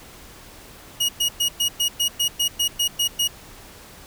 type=tone bursts; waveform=sawtooth; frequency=2885 Hz; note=F#7; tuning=44 cents flat; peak=-15 dBFS; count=12; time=1-3.278 s; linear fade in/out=10 ms; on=89 ms; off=110 ms; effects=pink hiss -44 dBFS RMS until 4.06 s